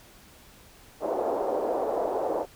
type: band-pass noise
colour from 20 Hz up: pink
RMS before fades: -28 dBFS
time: 1-2.46 s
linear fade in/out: 50 ms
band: 410 to 750 Hz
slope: 24 dB/octave
effects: pink hiss -53 dBFS RMS until 2.55 s